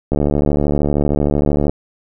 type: click train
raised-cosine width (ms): 2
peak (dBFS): -3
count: 116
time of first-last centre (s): 0.12-1.695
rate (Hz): 73
effects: none